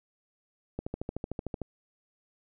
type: click train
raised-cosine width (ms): 2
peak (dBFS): -20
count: 12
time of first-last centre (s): 0.79-1.617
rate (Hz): 13.3
effects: none